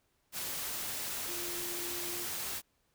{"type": "tone in noise", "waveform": "sine", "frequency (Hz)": 349.2, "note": "F4", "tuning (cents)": 0, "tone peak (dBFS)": -44, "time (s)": [1.26, 2.28], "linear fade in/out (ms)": 50, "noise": "white", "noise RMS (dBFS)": -38, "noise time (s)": [0.32, 2.62], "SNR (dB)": -9, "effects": ["pink hiss -75 dBFS RMS until 2.94 s"]}